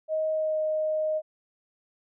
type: tone with pitch glide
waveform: sine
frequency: 628 to 621.5 Hz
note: D#5 to D#5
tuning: +16 to -2 cents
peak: -24 dBFS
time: 0.08-1.22 s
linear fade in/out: 50 ms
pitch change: -18 cents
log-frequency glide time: 0.32-0.59 s
effects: none